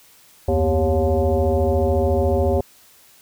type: tone with frequency modulation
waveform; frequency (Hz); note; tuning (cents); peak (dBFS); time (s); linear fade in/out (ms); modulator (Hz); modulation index
sine; 233; A#3; -1; -15; 0.48-2.61; 5; 160; 2.7
effects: white hiss -51 dBFS RMS until 3.21 s